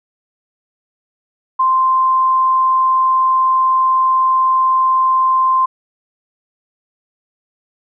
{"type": "tone", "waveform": "sine", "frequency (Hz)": 1044, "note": "C6", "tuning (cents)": -4, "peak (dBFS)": -10, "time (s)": [1.59, 5.66], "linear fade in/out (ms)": 10, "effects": []}